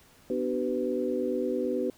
sine tone cluster, 249.4 / 298.4 / 380.9 / 499.9 Hz, B3 / D4 / G4 / B4, +17 / +28 / -50 / +21 cents, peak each -32 / -34 / -31 / -31 dBFS, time 0.3-1.9 s, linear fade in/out 2 ms, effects pink hiss -58 dBFS RMS until 1.97 s

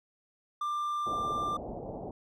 triangle tone, 1188 Hz, D6, 20 cents sharp, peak -28 dBFS, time 0.61-1.57 s, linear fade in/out 5 ms
white low-pass noise, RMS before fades -40 dBFS, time 1.06-2.11 s, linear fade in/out 2 ms, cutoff 780 Hz, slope 48 dB/octave
effects none

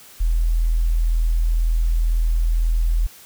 sine tone, 41 Hz, E1, 9 cents flat, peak -15 dBFS, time 0.2-3.07 s, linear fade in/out 10 ms, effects white hiss -45 dBFS RMS until 3.25 s

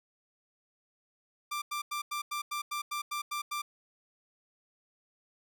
sawtooth tone bursts, 1182 Hz, D6, 11 cents sharp, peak -29 dBFS, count 11, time 1.51-3.62 s, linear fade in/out 10 ms, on 110 ms, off 90 ms, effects none

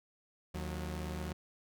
sawtooth tone pair together, 76.4 / 181.7 Hz, D#2 / F#3, -31 / -31 cents, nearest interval octave + minor third, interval 1500 cents, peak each -35 / -38 dBFS, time 0.54-1.33 s, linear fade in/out 10 ms, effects none

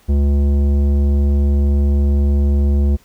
sine tone with tanh clipping, 71 Hz, C#2, 42 cents sharp, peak -13 dBFS, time 0.08-2.97 s, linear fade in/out 20 ms, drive 13 dB, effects pink hiss -52 dBFS RMS until 3.04 s

